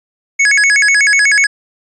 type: tone with vibrato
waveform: square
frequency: 1925 Hz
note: B6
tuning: 45 cents flat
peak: -8 dBFS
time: 0.39-1.47 s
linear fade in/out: 10 ms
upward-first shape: square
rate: 8.1 Hz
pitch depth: 240 cents each way
effects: resampled to 22050 Hz